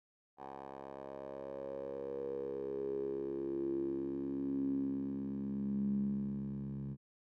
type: tone with band-pass filter sweep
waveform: 10% pulse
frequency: 68.3 Hz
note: C#2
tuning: 25 cents flat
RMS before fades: -39 dBFS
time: 0.37-6.97 s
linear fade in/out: 50 ms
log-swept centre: 750 to 160 Hz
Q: 8.8
effects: none